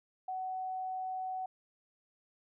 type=tone; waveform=sine; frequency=749 Hz; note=F#5; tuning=21 cents sharp; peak=-35 dBFS; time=0.28-1.46 s; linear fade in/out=5 ms; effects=none